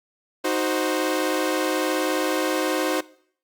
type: chord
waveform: sawtooth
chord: C diminished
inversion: first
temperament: equal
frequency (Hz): 311.1 / 370 / 523.3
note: Eb4 / Gb4 / C5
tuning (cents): 0 / 0 / 0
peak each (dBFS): -22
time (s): 0.44-3.01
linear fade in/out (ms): 10
effects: noise-tail reverb RT60 0.6 s tail -21 dB re dry + Opus 48 kbps